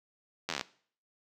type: slowing click train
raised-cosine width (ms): 0.2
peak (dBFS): -15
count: 10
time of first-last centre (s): 0.49-0.611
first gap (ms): 11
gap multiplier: 1.05
effects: noise-tail reverb RT60 0.5 s tail -19 dB re dry + high-pass 150 Hz 12 dB/octave